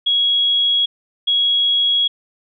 sine tone pair in turn, 3322 / 3322 Hz, G#7 / G#7, 0 / 0 cents, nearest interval unison, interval 0 cents, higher neither, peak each -13 dBFS, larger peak neither, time 0.06-0.86 / 1.27-2.08 s, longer second, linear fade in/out 10 ms, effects none

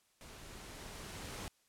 pink noise with level ramp, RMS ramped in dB -53 to -44 dBFS, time 0.21-1.48 s, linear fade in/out 0 ms, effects white hiss -73 dBFS RMS until 1.68 s + low-pass 11000 Hz 12 dB/octave

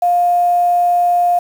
sine tone with quantisation, 705 Hz, F5, 16 cents sharp, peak -10 dBFS, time 0.02-1.39 s, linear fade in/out 5 ms, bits 6, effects none

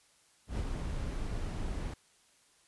brown noise with ADSR envelope, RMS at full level -33 dBFS, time 0.47-1.94 s, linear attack 110 ms, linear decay 41 ms, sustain -3 dB, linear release 5 ms, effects white hiss -66 dBFS RMS until 2.67 s + resampled to 24000 Hz

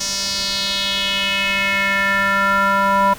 square tone with band-pass filter sweep, 197.1 Hz, G3, 10 cents sharp, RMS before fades -18 dBFS, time 0-3.14 s, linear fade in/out 10 ms, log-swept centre 5800 to 1000 Hz, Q 3.4, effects pink hiss -37 dBFS RMS until 3.18 s

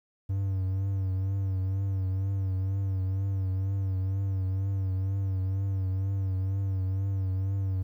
triangle tone with vibrato, 95.9 Hz, G2, 37 cents flat, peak -24 dBFS, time 0.29-7.83 s, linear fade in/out 10 ms, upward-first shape triangle, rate 2.1 Hz, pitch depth 48 cents each way, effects 11-bit

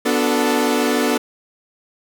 sawtooth chord, B minor seventh, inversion none, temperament equal with one note detuned, 246.9 / 293.7 / 364.1 / 440 Hz, B3 / D4 / F#4 / A4, 0 / 0 / -28 / 0 cents, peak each -16 / -17 / -22 / -17 dBFS, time 0.05-1.18 s, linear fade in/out 10 ms, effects none

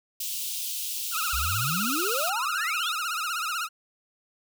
white high-pass noise, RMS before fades -32 dBFS, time 0.2-2.3 s, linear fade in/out 5 ms, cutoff 2700 Hz, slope 48 dB/octave
sawtooth tone with vibrato, 1334 Hz, E6, 20 cents sharp, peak -24 dBFS, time 1.11-3.69 s, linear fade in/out 50 ms, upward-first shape triangle, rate 16 Hz, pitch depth 160 cents each way
sine exponential sweep, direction up, 56.7 to 3909 Hz, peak -29 dBFS, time 1.33-2.92 s, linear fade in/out 5 ms
effects none

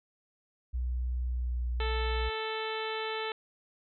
sine tone with pitch glide, 61.74 to 60.36 Hz, B1 to B1, 0 to -39 cents, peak -29 dBFS, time 0.73-2.3 s, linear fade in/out 20 ms, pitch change -39 cents, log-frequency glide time 1.25-1.69 s
harmonic tone, 440 Hz, A4, in tune, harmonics 1 / 2 / 3 / 4 / 5 / 6 / 7 / 8 / 9, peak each -36 / -39 / -41 / -42 / -43 / -44 / -44 / -45 / -46 dBFS, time 1.8-3.32 s, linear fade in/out 2 ms
effects none

